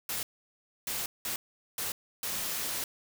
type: noise bursts at uneven times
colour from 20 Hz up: white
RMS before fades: -34 dBFS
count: 5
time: 0.09-0.23 / 0.87-1.06 / 1.25-1.36 / 1.78-1.92 / 2.23-2.84 s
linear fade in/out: 2 ms
effects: none